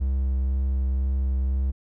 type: tone with vibrato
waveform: triangle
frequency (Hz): 66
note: C2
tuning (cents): +16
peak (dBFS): -19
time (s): 0-1.72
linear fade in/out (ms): 20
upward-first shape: sine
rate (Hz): 2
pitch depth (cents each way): 14
effects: none